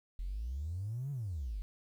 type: exponential two-way sweep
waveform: triangle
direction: up then down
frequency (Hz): 41 to 145.9 to 43.32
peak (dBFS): -32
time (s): 0.19-1.62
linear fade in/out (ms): 0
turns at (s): 1.11
effects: tanh soft clip ceiling -33 dBFS + 11-bit